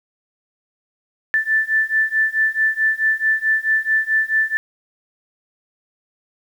sine beating tone pair, 1760 / 1764.6 Hz, A6 / A6, 0 / +5 cents, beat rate 4.6 Hz, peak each -19 / -18 dBFS, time 1.34-4.57 s, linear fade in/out 0 ms, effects 8-bit

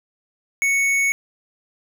sine tone with hard clipping, 2217 Hz, C#7, in tune, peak -18 dBFS, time 0.62-1.12 s, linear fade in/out 0 ms, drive 11 dB, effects none

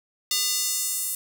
square tone with high-pass filter sweep, 402.8 Hz, G4, 47 cents sharp, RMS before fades -26 dBFS, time 0.31-1.15 s, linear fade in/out 2 ms, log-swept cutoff 4300 to 10000 Hz, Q 1.4, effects none

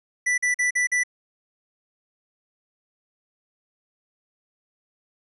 square tone bursts, 1975.5 Hz, B6, in tune, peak -20 dBFS, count 5, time 0.26-1.036 s, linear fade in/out 10 ms, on 120 ms, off 44 ms, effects resampled to 24000 Hz

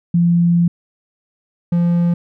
sine / triangle tone pair in turn, 171.8 / 172.49 Hz, F3 / F3, -28 / -21 cents, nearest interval unison, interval 7 cents, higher second, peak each -10 dBFS, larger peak neither, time 0.14-0.68 / 1.72-2.14 s, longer first, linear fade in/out 5 ms, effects none

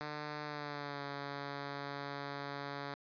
5% pulse tone with pitch glide, 149.6 to 141.53 Hz, D3 to C#3, +32 to +36 cents, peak -29 dBFS, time 0.01-2.94 s, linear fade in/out 0 ms, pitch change -96 cents, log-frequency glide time 0.43-1.02 s, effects resampled to 11025 Hz

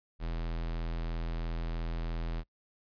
square tone, 41.51 Hz, E1, 13 cents sharp, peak -33 dBFS, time 0.19-2.44 s, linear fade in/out 50 ms, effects noise-tail reverb RT60 0.1 s tail -24 dB re dry + resampled to 11025 Hz

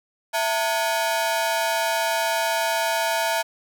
sawtooth ring-modulated tone, 784 Hz, G5, in tune, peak -14 dBFS, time 0.33-3.43 s, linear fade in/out 20 ms, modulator 122 Hz, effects none

